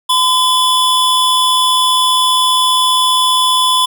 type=tone pair together; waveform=square; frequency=1020 / 3435 Hz; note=C6 / A7; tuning=-44 / -42 cents; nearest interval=octave + major sixth; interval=2102 cents; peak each=-13 dBFS; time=0.09-3.86 s; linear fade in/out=10 ms; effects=none